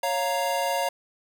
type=chord; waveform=square; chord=Bb minor; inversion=first; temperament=equal; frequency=554.4 / 698.5 / 932.3 Hz; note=Db5 / F5 / Bb5; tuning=0 / 0 / 0 cents; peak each=-29 dBFS; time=0.03-0.89 s; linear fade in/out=5 ms; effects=none